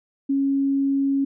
sine tone, 275.2 Hz, C#4, 12 cents flat, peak -18 dBFS, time 0.29-1.25 s, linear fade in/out 10 ms, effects none

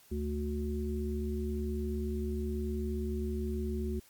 harmonic tone, 73.42 Hz, D2, in tune, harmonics 1 / 3 / 5, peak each -34 / -37 / -38 dBFS, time 0.11-4 s, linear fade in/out 10 ms, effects white hiss -61 dBFS RMS until 4.09 s + Opus 48 kbps

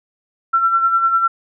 sine tone with tremolo, 1352 Hz, E6, 43 cents sharp, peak -10 dBFS, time 0.53-1.28 s, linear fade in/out 10 ms, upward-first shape sine, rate 10 Hz, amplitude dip 55%, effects none

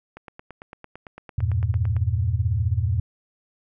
click train, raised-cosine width 0.5 ms, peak -24 dBFS, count 17, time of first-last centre 0.17-1.966 s, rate 8.91 Hz
sine chord, E diminished, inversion none, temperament equal, 82.41 / 98 / 116.54 Hz, E2 / G2 / Bb2, 0 / 0 / 0 cents, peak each -24 dBFS, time 1.38-3 s, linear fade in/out 5 ms
effects none

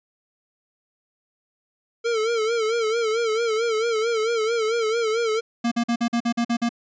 square tone with vibrato, 451.2 Hz, A4, 44 cents sharp, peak -21 dBFS, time 2.04-5.41 s, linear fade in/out 20 ms, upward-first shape sine, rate 4.5 Hz, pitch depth 82 cents each way
square tone bursts, 235.4 Hz, A#3, 17 cents sharp, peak -20 dBFS, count 9, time 5.64-6.692 s, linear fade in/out 10 ms, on 76 ms, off 46 ms
effects resampled to 16000 Hz

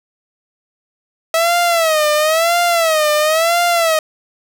sawtooth tone with vibrato, 647 Hz, E5, 32 cents flat, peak -8 dBFS, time 1.34-3.99 s, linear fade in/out 2 ms, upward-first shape sine, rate 0.98 Hz, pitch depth 130 cents each way, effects none

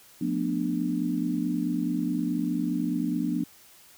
sine chord, B half-diminished seventh, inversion second, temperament just, 177.8 / 222.2 / 246.9 / 296.3 Hz, F3 / A3 / B3 / D4, +31 / +17 / 0 / +15 cents, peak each -31 / -34 / -29 / -29 dBFS, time 0.21-3.44 s, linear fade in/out 5 ms, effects white hiss -54 dBFS RMS until 3.97 s

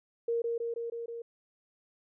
sine tone with echo, 466.2 Hz, A#4, in tune, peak -27 dBFS, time 0.28-0.42 s, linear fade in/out 5 ms, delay 160 ms, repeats 5, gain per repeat -2 dB, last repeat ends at 1.22 s, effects none

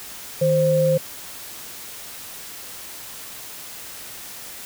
sine tone pair together, 156.76 / 525 Hz, D#3 / C5, +13 / +6 cents, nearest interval octave + major sixth, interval 2093 cents, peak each -21 / -16 dBFS, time 0.41-0.98 s, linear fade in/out 10 ms, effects white hiss -37 dBFS RMS until 4.65 s

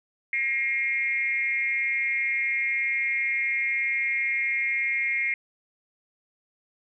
sine tone with frequency modulation, 2139 Hz, C7, 38 cents sharp, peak -23 dBFS, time 0.33-5.34 s, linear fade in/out 2 ms, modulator 243 Hz, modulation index 0.72, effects none

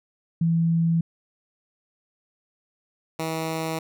sine / 10% pulse tone pair in turn, 166 / 161 Hz, E3 / E3, +12 / -41 cents, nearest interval minor second, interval 53 cents, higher first, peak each -18 dBFS, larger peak neither, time 0.41-1.01 / 3.19-3.79 s, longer neither, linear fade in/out 5 ms, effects none

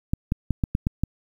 clicks, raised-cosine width 5 ms, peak -9 dBFS, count 7, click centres 0.135 / 0.321 / 0.507 / 0.638 / 0.751 / 0.869 / 1.036 s, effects 8-bit

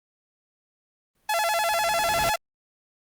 pink noise with exponential growth, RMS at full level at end -30 dBFS, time 1.15-2.3 s, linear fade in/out 5 ms, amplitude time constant 250 ms
sawtooth tone with vibrato, 760 Hz, F#5, 46 cents sharp, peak -18 dBFS, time 1.29-2.36 s, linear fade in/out 5 ms, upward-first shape square, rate 10 Hz, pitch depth 200 cents each way
effects Opus 32 kbps

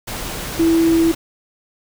sine tone in noise, 329.6 Hz, E4, in tune, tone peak -11 dBFS, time 0.59-1.12 s, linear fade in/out 10 ms, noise pink, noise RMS -27 dBFS, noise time 0.07-1.15 s, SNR +13 dB, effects none

